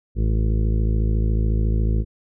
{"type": "harmonic tone", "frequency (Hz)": 54, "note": "A1", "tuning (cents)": -32, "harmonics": [1, 2, 3, 4, 6, 7, 8, 9], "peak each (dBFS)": [-18, -23, -31, -30, -35, -36, -40, -42], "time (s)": [0.15, 2.05], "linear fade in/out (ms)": 50, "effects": []}